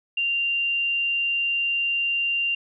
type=tone; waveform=sine; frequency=2780 Hz; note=F7; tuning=9 cents flat; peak=-21 dBFS; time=0.17-2.55 s; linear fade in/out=5 ms; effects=none

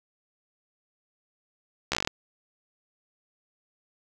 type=slowing click train; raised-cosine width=0.2 ms; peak=-8 dBFS; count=9; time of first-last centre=1.92-2.074 s; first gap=14 ms; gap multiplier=1.09; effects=none

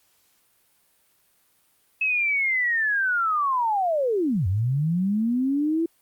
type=linear two-way sweep; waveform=sine; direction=down then up; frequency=2600 to 87.31 to 337.3 Hz; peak=-20 dBFS; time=2.01-5.86 s; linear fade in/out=5 ms; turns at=4.47 s; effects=white hiss -64 dBFS RMS until 6.01 s + Opus 48 kbps

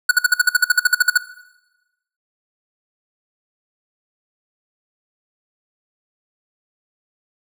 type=tone bursts; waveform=square; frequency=1473 Hz; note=F#6; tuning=8 cents flat; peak=-9 dBFS; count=15; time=0.09-1.176 s; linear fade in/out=5 ms; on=22 ms; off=54 ms; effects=noise-tail reverb RT60 1.0 s tail -17 dB re dry

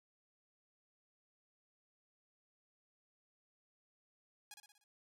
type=tone with echo; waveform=5% pulse; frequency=829 Hz; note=G#5; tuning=3 cents flat; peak=-38 dBFS; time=4.51-4.54 s; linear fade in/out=2 ms; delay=60 ms; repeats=5; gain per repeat=-5 dB; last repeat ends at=4.84 s; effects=none

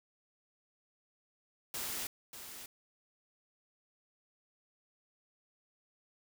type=noise with echo; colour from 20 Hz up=white; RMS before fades=-39 dBFS; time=1.74-2.07 s; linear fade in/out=2 ms; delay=590 ms; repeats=1; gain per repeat=-9 dB; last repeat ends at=2.66 s; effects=none

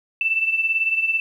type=beating tone pair; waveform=sine; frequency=2655 / 2673 Hz; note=E7 / E7; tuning=+12 / +23 cents; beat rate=18 Hz; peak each=-19 / -25 dBFS; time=0.21-1.2 s; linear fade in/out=2 ms; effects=9-bit

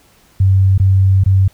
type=tone with dropouts; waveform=sine; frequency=95.9 Hz; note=G2; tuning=37 cents flat; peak=-7 dBFS; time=0.4-1.48 s; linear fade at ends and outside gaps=5 ms; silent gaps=0.779-0.798 / 1.238-1.26 s; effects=pink hiss -50 dBFS RMS until 1.53 s

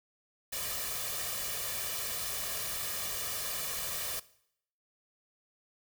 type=noise with comb filter; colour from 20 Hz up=white; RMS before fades=-36 dBFS; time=0.52-4.2 s; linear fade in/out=10 ms; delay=1.7 ms; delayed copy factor=+0.65; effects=noise-tail reverb RT60 0.7 s tail -19 dB re dry

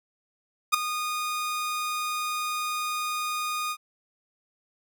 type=tone with ADSR envelope; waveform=sawtooth; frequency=1230 Hz; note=D#6; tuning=20 cents flat; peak=-11 dBFS; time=0.72-3.77 s; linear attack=22 ms; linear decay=6 ms; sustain=-13 dB; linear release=60 ms; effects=none

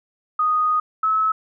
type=tone pair in turn; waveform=sine; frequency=1242 / 1294.6 Hz; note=D#6 / E6; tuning=-3 / -32 cents; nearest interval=minor second; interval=71 cents; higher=second; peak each=-16 dBFS; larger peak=neither; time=0.39-0.8 / 1.03-1.32 s; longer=first; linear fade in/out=5 ms; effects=none

